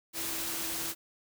sine tone in noise, 329.4 Hz, E4, 1 cent flat, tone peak -45 dBFS, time 0.13-0.95 s, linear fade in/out 50 ms, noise white, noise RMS -35 dBFS, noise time 0.13-0.95 s, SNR -13 dB, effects none

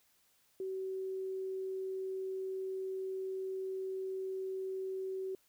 sine tone, 379.9 Hz, F#4, 46 cents sharp, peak -36 dBFS, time 0.6-5.35 s, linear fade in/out 2 ms, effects white hiss -71 dBFS RMS until 5.48 s

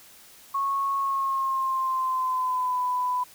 sine tone with pitch glide, 1100 to 997.1 Hz, C#6 to B5, -14 to +16 cents, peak -23 dBFS, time 0.54-3.24 s, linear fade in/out 10 ms, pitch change -170 cents, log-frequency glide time 0.97-2.81 s, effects white hiss -51 dBFS RMS until 3.34 s

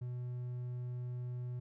triangle tone, 123.47 Hz, B2, in tune, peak -36 dBFS, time 0.01-1.6 s, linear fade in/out 10 ms, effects none

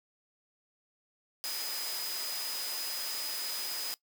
sine tone in noise, 4990 Hz, D#8, 4 cents sharp, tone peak -37 dBFS, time 1.44-3.94 s, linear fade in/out 0 ms, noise white, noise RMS -38 dBFS, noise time 1.44-3.94 s, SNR -2 dB, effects noise-tail reverb RT60 0.1 s tail -20 dB re dry + high-pass 400 Hz 12 dB/octave

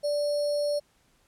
sine tone with sample-and-hold, 584 Hz, D5, 10 cents flat, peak -24 dBFS, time 0.03-0.8 s, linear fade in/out 20 ms, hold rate 4900 Hz, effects pink hiss -66 dBFS RMS until 1.27 s + low-pass 12000 Hz 12 dB/octave

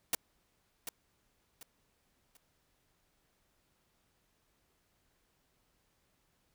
white noise with echo, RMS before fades -30 dBFS, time 0.13-0.15 s, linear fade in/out 2 ms, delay 740 ms, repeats 3, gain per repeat -10 dB, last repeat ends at 2.37 s, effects pink hiss -75 dBFS RMS until 6.54 s

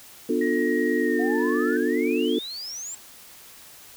sine chord, B half-diminished seventh, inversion none, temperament just, 246.9 / 296.3 / 355.6 / 444.5 Hz, B3 / D4 / F4 / A4, 0 / +15 / +31 / +18 cents, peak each -26 dBFS, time 0.29-2.39 s, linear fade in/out 5 ms
sine tone with pitch glide, 1889 to 1742.3 Hz, A#6 to A6, +22 to -17 cents, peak -29 dBFS, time 0.41-1.77 s, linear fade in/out 5 ms, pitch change -139 cents, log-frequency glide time 0.99-1.44 s
sine exponential sweep, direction up, 702 to 7570 Hz, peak -32 dBFS, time 1.19-2.95 s, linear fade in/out 5 ms
effects white hiss -47 dBFS RMS until 3.96 s

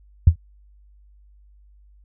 sine tone with exponential decay, 82.41 Hz, E2, in tune, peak -4 dBFS, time 0.27-0.36 s, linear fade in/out 5 ms, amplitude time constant 19 ms, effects added 50 Hz sine -49 dBFS peak until 2.04 s

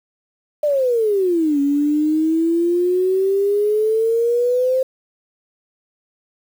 sine exponential two-way sweep, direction down then up, 608 to 279.6 to 525 Hz, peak -14 dBFS, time 0.63-4.83 s, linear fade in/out 5 ms, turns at 1.6 s, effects 7-bit

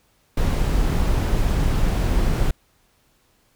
brown noise, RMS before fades -19 dBFS, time 0.37-2.51 s, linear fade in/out 5 ms, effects pink hiss -62 dBFS RMS until 3.55 s

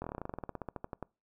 slowing click train, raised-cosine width 1 ms, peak -24 dBFS, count 21, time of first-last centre 0.02-1.027 s, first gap 22 ms, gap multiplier 1.08, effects noise-tail reverb RT60 0.3 s tail -25 dB re dry

